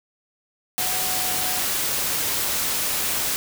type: tone in noise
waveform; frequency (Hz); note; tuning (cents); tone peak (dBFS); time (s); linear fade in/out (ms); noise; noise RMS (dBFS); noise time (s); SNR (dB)
sine; 740; F#5; 0; -33; 0.78-1.6; 0; white; -24; 0.78-3.36; -12
effects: none